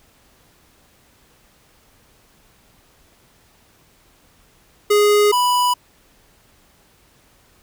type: tone pair in turn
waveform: square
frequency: 414.9 / 986.8 Hz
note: G#4 / B5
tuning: -2 / -2 cents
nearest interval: octave + minor third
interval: 1500 cents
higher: second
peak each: -12 / -15 dBFS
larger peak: first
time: 4.9-5.32 / 5.32-5.74 s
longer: neither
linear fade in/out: 10 ms
effects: pink hiss -55 dBFS RMS until 7.62 s